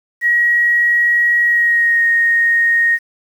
sine tone with pitch glide, 1904 to 1861.6 Hz, A#6 to A#6, +36 to -3 cents, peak -10 dBFS, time 0.21-2.99 s, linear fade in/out 50 ms, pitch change -39 cents, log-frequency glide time 1.43-2.04 s, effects 7-bit

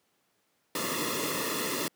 pink noise with comb filter, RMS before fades -31 dBFS, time 0.75-1.88 s, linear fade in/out 2 ms, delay 1.3 ms, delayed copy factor -0.85, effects pink hiss -72 dBFS RMS until 1.95 s + high-pass 200 Hz 12 dB/octave

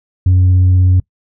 sine tone, 91.6 Hz, F#2, 17 cents flat, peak -4 dBFS, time 0.26-1 s, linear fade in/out 5 ms, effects noise-tail reverb RT60 0.1 s tail -25 dB re dry + tanh soft clip ceiling -5 dBFS

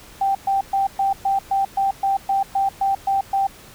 sine tone bursts, 784 Hz, G5, in tune, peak -16 dBFS, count 13, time 0.21-3.47 s, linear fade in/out 5 ms, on 140 ms, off 120 ms, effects pink hiss -44 dBFS RMS until 3.74 s

